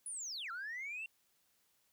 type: linear two-way sweep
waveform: sine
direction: down then up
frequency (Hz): 10180 to 1318.5 to 2747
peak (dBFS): -39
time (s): 0.06-1.06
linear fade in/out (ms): 2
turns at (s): 0.51
effects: tanh soft clip ceiling -38 dBFS + white hiss -75 dBFS RMS until 1.92 s